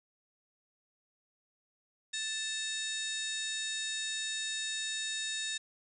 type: harmonic tone with a mistuned harmonic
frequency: 880 Hz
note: A5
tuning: in tune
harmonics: 2 / 3 / 4 / 5 / 6 / 7 / 8 / 9 / 10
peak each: -41 / -45 / -37 / -48 / -48 / -51 / -42 / -47 / -48 dBFS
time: 2.13-5.58 s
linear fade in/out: 10 ms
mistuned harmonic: 4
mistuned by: +95 cents
effects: none